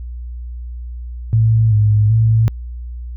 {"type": "tone with vibrato", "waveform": "sine", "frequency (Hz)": 108.8, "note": "A2", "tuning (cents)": -19, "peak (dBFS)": -9, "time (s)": [1.33, 2.48], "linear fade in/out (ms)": 0, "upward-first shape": "square", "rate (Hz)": 1.3, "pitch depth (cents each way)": 49, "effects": ["added 60 Hz sine -25 dBFS peak until 3.16 s"]}